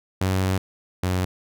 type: tone pair in turn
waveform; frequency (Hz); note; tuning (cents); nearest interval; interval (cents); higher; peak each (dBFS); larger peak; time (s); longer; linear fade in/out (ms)
sawtooth; 94.3 / 91.67; F#2 / F#2; +33 / -16; unison; 49; first; -16 / -17; first; 0.21-0.58 / 1.03-1.25; first; 5
effects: none